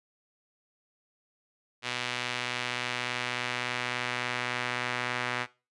sawtooth tone with band-pass filter sweep, 123.5 Hz, B2, in tune, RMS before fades -33 dBFS, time 1.82-5.47 s, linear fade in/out 50 ms, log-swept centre 2900 to 1900 Hz, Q 1.2, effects noise-tail reverb RT60 0.3 s tail -19 dB re dry + resampled to 24000 Hz

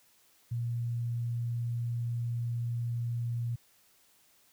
sine tone, 118.4 Hz, A#2, 27 cents sharp, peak -30 dBFS, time 0.51-3.56 s, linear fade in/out 10 ms, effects white hiss -65 dBFS RMS until 4.52 s

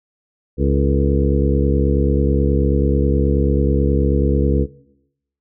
harmonic tone with a mistuned harmonic, 69.3 Hz, C#2, in tune, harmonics 1 / 2 / 3 / 4 / 5 / 6 / 7, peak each -17 / -20 / -22 / -23 / -24 / -25 / -25 dBFS, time 0.57-4.67 s, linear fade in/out 50 ms, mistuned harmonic 6, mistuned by +67 cents, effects noise-tail reverb RT60 0.8 s tail -18 dB re dry

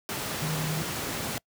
sine tone in noise, 155.56 Hz, D#3, in tune, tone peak -28 dBFS, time 0.42-0.82 s, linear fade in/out 0 ms, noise pink, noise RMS -32 dBFS, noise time 0.09-1.38 s, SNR +1 dB, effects noise-tail reverb RT60 0.1 s tail -26 dB re dry + high-pass 100 Hz 12 dB/octave

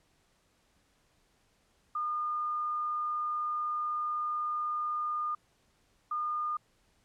sine tone bursts at uneven times, 1216 Hz, D#6, 40 cents flat, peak -30 dBFS, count 2, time 1.95-5.35 / 6.11-6.57 s, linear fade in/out 5 ms, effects pink hiss -70 dBFS RMS until 7.04 s + low-pass 10000 Hz 12 dB/octave

